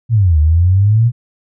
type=exponential two-way sweep; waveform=sine; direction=down then up; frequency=122.3 to 74.4 to 122.3 Hz; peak=-7 dBFS; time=0.09-1.12 s; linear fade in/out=50 ms; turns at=0.39 s; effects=none